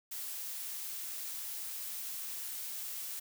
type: noise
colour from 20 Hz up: blue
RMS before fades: -41 dBFS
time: 0.11-3.2 s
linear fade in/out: 10 ms
effects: none